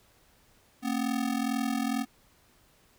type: ring-modulated tone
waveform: square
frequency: 249 Hz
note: B3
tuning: 14 cents sharp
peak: -25 dBFS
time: 0.82-2.06 s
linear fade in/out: 50 ms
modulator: 21.1 Hz
effects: pink hiss -63 dBFS RMS until 2.98 s